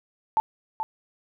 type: tone with echo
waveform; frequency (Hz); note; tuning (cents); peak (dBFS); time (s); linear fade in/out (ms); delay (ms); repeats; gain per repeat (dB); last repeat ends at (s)
sine; 880; A5; 0; -17; 0.37-0.4; 0; 430; 1; -8; 0.83
effects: none